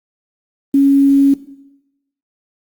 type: tone with quantisation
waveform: sine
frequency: 277.1 Hz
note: C#4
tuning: 1 cent flat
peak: -7 dBFS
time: 0.74-1.34 s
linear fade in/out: 5 ms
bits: 6
effects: noise-tail reverb RT60 0.9 s tail -17 dB re dry + Opus 24 kbps